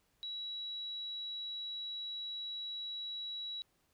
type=tone; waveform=sine; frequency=3900 Hz; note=B7; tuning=23 cents flat; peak=-39 dBFS; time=0.23-3.62 s; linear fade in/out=0 ms; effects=pink hiss -75 dBFS RMS until 3.93 s